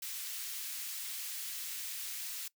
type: high-pass noise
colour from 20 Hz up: white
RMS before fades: -41 dBFS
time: 0.02-2.48 s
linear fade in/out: 5 ms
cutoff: 2100 Hz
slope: 12 dB/octave
effects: noise-tail reverb RT60 0.1 s tail -21 dB re dry